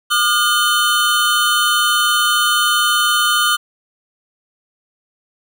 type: tone cluster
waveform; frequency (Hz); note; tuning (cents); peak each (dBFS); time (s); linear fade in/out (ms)
square; 1206 / 1427 / 3043; D6 / F6 / F#7; +46 / +37 / +48; -18; 0.1-3.57; 20
effects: none